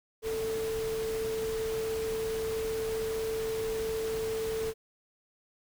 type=tone in noise; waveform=sine; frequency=444 Hz; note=A4; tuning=16 cents sharp; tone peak=-30 dBFS; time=0.22-4.74 s; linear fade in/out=50 ms; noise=pink; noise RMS=-41 dBFS; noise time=0.22-4.74 s; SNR=+8 dB; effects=none